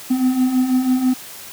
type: beating tone pair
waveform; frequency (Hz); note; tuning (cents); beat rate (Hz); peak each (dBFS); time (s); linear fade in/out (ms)
triangle; 251 / 257.1; B3 / C4; +28 / -30; 6.1; -20 / -13; 0.1-1.14; 10
effects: white hiss -36 dBFS RMS until 1.52 s + high-pass 80 Hz 12 dB/octave